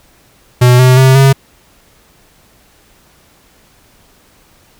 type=tone with pitch steps; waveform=square; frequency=124 / 127.78 / 131.68 / 135.69 Hz; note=B2 / C3 / C3 / C#3; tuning=+7 / -41 / +11 / -37 cents; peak=-4 dBFS; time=0.61-1.33 s; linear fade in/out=10 ms; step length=180 ms; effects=pink hiss -48 dBFS RMS until 4.79 s